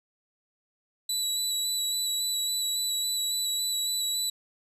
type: tone with vibrato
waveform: 25% pulse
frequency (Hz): 3939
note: B7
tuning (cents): -5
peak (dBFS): -22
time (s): 1.09-4.3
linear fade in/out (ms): 5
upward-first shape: square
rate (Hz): 3.6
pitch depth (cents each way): 13
effects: none